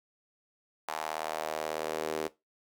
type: tone with high-pass filter sweep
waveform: sawtooth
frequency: 78.3 Hz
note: D#2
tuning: 11 cents sharp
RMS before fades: -35 dBFS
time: 0.88-2.28 s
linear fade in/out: 5 ms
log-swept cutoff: 840 to 410 Hz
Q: 2.5
effects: noise-tail reverb RT60 0.2 s tail -18 dB re dry